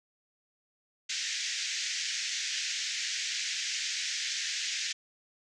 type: band-pass noise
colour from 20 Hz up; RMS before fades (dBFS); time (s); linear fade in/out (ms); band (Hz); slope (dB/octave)
white; -34; 1.09-4.93; 10; 1700 to 6800; 48
effects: none